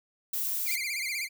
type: noise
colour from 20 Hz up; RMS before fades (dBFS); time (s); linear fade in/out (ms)
violet; -31; 0.33-0.76; 5
type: tone with vibrato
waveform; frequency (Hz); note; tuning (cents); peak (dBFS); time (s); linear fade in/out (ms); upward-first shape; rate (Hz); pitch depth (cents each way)
sawtooth; 2227; C#7; +7; -27; 0.65-1.29; 50; sine; 16; 140
effects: none